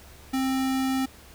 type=tone; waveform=square; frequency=263.9 Hz; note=C4; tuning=15 cents sharp; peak=-24 dBFS; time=0.33-1.06 s; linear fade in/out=10 ms; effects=added 70 Hz sine -51 dBFS peak until 1.34 s + pink hiss -50 dBFS RMS until 1.34 s